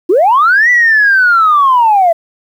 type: linear two-way sweep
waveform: sine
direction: up then down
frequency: 316.3 to 1983 to 649 Hz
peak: -4 dBFS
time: 0.09-2.13 s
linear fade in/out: 10 ms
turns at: 0.7 s
effects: tanh soft clip ceiling -1 dBFS + 7-bit